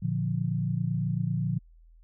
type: chord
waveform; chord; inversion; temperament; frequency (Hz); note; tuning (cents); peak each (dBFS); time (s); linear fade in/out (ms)
sine; Bb major; none; equal; 116.54 / 146.83 / 174.61; Bb2 / D3 / F3; 0 / 0 / 0; -30; 0.02-1.59; 10
effects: added 41 Hz sine -52 dBFS peak until 2.03 s